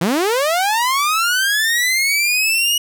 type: linear sweep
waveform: sawtooth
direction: up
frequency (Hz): 153.9 to 2910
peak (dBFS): -11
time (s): 0.01-2.78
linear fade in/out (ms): 5
effects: none